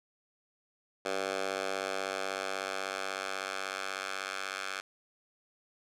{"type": "tone with high-pass filter sweep", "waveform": "10% pulse", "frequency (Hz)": 96.3, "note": "G2", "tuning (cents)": -30, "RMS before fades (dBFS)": -36, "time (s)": [1.05, 4.81], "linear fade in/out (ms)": 5, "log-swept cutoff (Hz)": [550, 1300], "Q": 1.1, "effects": ["low-pass 8000 Hz 12 dB/octave"]}